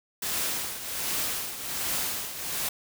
white noise with tremolo, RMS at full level -28 dBFS, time 0.22-2.69 s, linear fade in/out 5 ms, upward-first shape triangle, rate 1.3 Hz, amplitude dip 70%, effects none

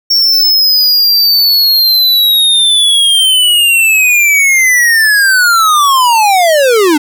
square linear sweep, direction down, 5500 to 283.5 Hz, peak -6 dBFS, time 0.1-6.98 s, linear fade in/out 10 ms, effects 7-bit

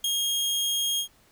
sawtooth tone with ADSR envelope, 3251 Hz, G#7, 38 cents flat, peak -19 dBFS, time 0.04-1.08 s, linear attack 4 ms, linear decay 6 ms, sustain -2 dB, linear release 90 ms, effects pink hiss -60 dBFS RMS until 1.31 s

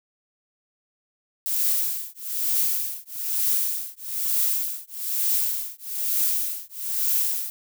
violet noise with tremolo, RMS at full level -21 dBFS, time 1.46-7.5 s, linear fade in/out 0 ms, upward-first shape triangle, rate 1.1 Hz, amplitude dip 100%, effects none

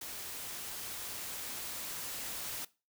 white noise with level ramp, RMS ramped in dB -43 to -40 dBFS, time 0.01-2.65 s, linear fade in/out 5 ms, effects noise-tail reverb RT60 0.3 s tail -20 dB re dry

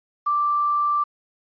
sine tone with quantisation, 1174.7 Hz, D6, in tune, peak -18 dBFS, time 0.26-1.04 s, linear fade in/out 10 ms, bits 8, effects resampled to 11025 Hz

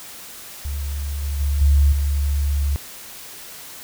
sine tone with level steps, 71.2 Hz, C#2, 47 cents sharp, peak -23 / -21 / -17 / -11 / -17 dBFS, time 0.65-2.76 s, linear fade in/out 0 ms, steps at 1.23 / 1.4 / 1.61 / 1.92 s, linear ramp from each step 5 ms, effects white hiss -38 dBFS RMS until 3.83 s

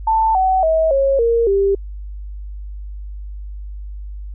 sine tone with pitch steps, 887 / 754.5 / 641.9 / 546 / 464.5 / 395.1 Hz, A5 / F#5 / E5 / C#5 / A#4 / G4, +14 / +34 / -46 / -26 / -6 / +14 cents, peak -12 dBFS, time 0.07-1.75 s, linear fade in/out 5 ms, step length 280 ms, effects added 50 Hz sine -27 dBFS peak until 4.34 s

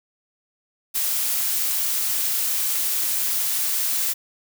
blue noise, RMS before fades -23 dBFS, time 0.94-4.14 s, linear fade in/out 20 ms, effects none

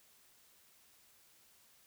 silence, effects white hiss -66 dBFS RMS until 1.86 s

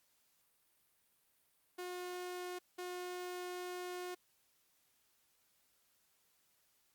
sawtooth tone bursts at uneven times, 359.8 Hz, F#4, 48 cents flat, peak -38 dBFS, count 2, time 1.78-2.59 / 2.78-4.15 s, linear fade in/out 10 ms, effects white hiss -75 dBFS RMS until 6.94 s + Opus 48 kbps

